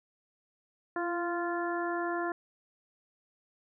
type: harmonic tone with a mistuned harmonic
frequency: 347.3 Hz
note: F4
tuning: 10 cents flat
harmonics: 1 / 2 / 3 / 4 / 5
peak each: -33 / -36 / -38 / -39 / -40 dBFS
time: 0.96-2.32 s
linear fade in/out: 2 ms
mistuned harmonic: 1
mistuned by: -27 cents
effects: none